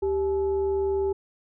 sine tone with frequency modulation, 392 Hz, G4, in tune, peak -22 dBFS, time 0.02-1.13 s, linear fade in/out 10 ms, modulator 463 Hz, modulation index 0.38, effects none

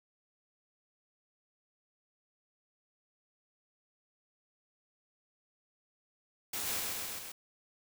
white noise with echo, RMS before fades -37 dBFS, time 6.53-6.8 s, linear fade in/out 5 ms, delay 130 ms, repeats 4, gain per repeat -2 dB, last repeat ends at 7.32 s, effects none

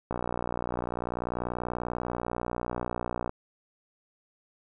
click train, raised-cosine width 1 ms, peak -17 dBFS, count 193, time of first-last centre 0.11-3.294 s, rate 60.3 Hz, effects none

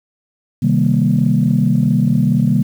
sine chord, C minor seventh, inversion none, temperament equal, 130.81 / 155.56 / 196 / 233.1 Hz, C3 / Eb3 / G3 / Bb3, 0 / 0 / 0 / 0 cents, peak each -16 dBFS, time 0.62-2.63 s, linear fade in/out 10 ms, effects tanh soft clip ceiling -2 dBFS + 7-bit

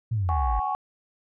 sine exponential sweep, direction down, 119.2 to 49 Hz, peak -22 dBFS, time 0.11-0.6 s, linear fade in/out 10 ms
sine chord, F# suspended second, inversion none, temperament equal with one note detuned, 754.2 / 830.6 / 1108.7 Hz, F#5 / G#5 / C#6, +33 / 0 / 0 cents, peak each -29 / -28 / -29 dBFS, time 0.29-0.75 s, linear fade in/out 0 ms
effects tanh soft clip ceiling -14 dBFS

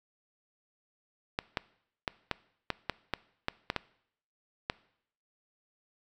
clicks, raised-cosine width 0.3 ms, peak -13 dBFS, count 11, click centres 1.389 / 1.572 / 2.078 / 2.313 / 2.703 / 2.897 / 3.137 / 3.484 / 3.701 / 3.763 / 4.699 s, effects noise-tail reverb RT60 0.7 s tail -21 dB re dry

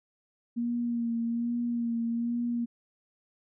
sine tone with vibrato, 235.1 Hz, A#3, 15 cents sharp, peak -27 dBFS, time 0.56-2.66 s, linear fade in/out 20 ms, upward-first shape sine, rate 1.2 Hz, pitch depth 28 cents each way, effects none

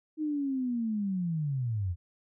sine linear sweep, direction down, 313.8 to 82.1 Hz, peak -28 dBFS, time 0.17-1.96 s, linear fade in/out 50 ms, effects none

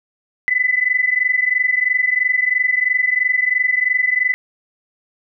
sine tone pair together, 1993 / 2016 Hz, B6 / B6, +15 / +35 cents, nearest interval unison, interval 20 cents, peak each -17 dBFS, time 0.48-4.34 s, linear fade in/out 0 ms, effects none

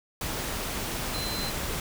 sine tone in noise, 4076 Hz, C8, 46 cents flat, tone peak -34 dBFS, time 1.14-1.5 s, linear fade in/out 2 ms, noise pink, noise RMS -32 dBFS, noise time 0.21-1.8 s, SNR -5 dB, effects none

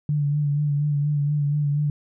sine tone with vibrato, 146.1 Hz, D3, 9 cents flat, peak -19 dBFS, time 0.09-1.9 s, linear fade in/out 2 ms, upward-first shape sine, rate 4.2 Hz, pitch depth 35 cents each way, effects none

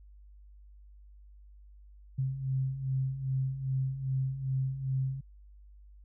sine beating tone pair, 130.81 / 133.31 Hz, C3 / C3, 0 / +33 cents, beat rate 2.5 Hz, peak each -36 / -30 dBFS, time 2.18-5.21 s, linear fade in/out 10 ms, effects added 50 Hz sine -51 dBFS peak until 6.04 s

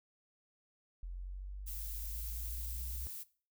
sine linear sweep, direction up, 43.65 to 62.4 Hz, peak -40 dBFS, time 1.03-3.07 s, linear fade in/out 0 ms
violet noise, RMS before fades -45 dBFS, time 1.66-3.24 s, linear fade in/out 20 ms
effects noise-tail reverb RT60 0.4 s tail -19 dB re dry

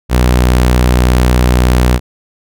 sawtooth tone, 61.74 Hz, B1, in tune, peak -3 dBFS, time 0.09-2 s, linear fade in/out 50 ms, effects none

